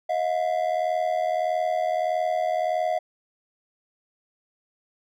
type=ring-modulated tone; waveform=triangle; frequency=675 Hz; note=E5; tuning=41 cents sharp; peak=-17 dBFS; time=0.09-2.99 s; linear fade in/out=10 ms; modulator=40.8 Hz; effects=none